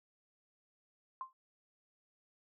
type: tone with exponential decay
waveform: sine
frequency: 1050 Hz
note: C6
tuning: 6 cents sharp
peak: -35 dBFS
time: 1.21-1.33 s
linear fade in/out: 1 ms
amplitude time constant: 25 ms
effects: none